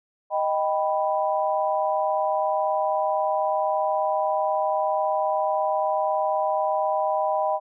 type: chord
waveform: sine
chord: Eb augmented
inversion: none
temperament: equal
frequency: 622.3 / 784 / 987.8 Hz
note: Eb5 / G5 / B5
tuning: 0 / 0 / 0 cents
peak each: -24 / -25 / -27 dBFS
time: 0.3-7.6 s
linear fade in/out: 50 ms
effects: none